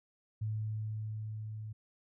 sine tone with level ramp, 108.2 Hz, A2, 29 cents flat, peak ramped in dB -32 to -40 dBFS, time 0.41-1.73 s, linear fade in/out 10 ms, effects none

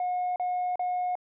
sine tone bursts, 723 Hz, F#5, 40 cents flat, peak -24 dBFS, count 3, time 0-1.154 s, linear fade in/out 2 ms, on 360 ms, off 37 ms, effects tanh soft clip ceiling -24 dBFS

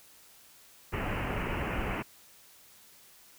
pink low-pass noise, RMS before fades -33 dBFS, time 0.92-2.03 s, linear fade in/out 20 ms, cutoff 2900 Hz, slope 96 dB/octave, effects white hiss -57 dBFS RMS until 3.38 s

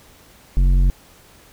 triangle tone with tanh clipping, 45.49 Hz, F#1, 29 cents flat, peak -13 dBFS, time 0.57-0.9 s, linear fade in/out 0 ms, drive 14 dB, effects pink hiss -49 dBFS RMS until 1.52 s

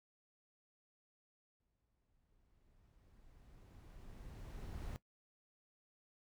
brown noise with exponential growth, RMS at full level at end -44 dBFS, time 1.6-4.96 s, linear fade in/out 0 ms, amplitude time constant 730 ms, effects noise-tail reverb RT60 0.1 s tail -17 dB re dry

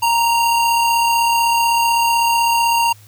square tone pair together, 932.3 / 2761 Hz, A#5 / F7, 0 / -20 cents, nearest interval octave + perfect fifth, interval 1880 cents, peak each -14 / -25 dBFS, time 0.02-2.93 s, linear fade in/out 10 ms, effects added 104 Hz sine -43 dBFS peak until 3.07 s + white hiss -49 dBFS RMS until 3.07 s

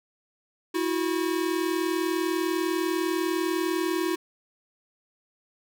square tone pair together, 324.9 / 364.9 Hz, E4 / F#4, -25 / -24 cents, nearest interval major second, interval 201 cents, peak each -28 dBFS, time 0.74-4.16 s, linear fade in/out 10 ms, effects none

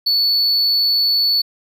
triangle tone, 4446 Hz, C#8, 4 cents sharp, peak -12 dBFS, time 0.06-1.42 s, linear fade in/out 10 ms, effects none

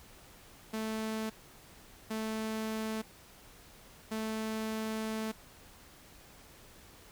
sawtooth tone bursts at uneven times, 219.5 Hz, A3, 4 cents flat, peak -30 dBFS, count 3, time 0.73-1.3 / 2.1-3.02 / 4.11-5.32 s, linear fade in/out 10 ms, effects pink hiss -56 dBFS RMS until 7.11 s

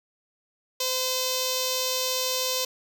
5% pulse tone with notch filter, 513 Hz, C5, 34 cents flat, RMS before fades -27 dBFS, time 0.8-2.65 s, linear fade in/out 5 ms, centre 1700 Hz, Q 0.6, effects none

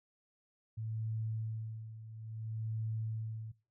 sine tone with tremolo, 110.7 Hz, A2, 11 cents sharp, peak -34 dBFS, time 0.77-3.52 s, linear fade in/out 10 ms, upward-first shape sine, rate 0.59 Hz, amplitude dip 75%, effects noise-tail reverb RT60 0.3 s tail -19 dB re dry

